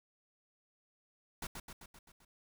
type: noise with echo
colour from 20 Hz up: pink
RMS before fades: -41 dBFS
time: 1.42-1.47 s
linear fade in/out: 5 ms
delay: 130 ms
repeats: 6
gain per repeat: -4 dB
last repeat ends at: 2.25 s
effects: none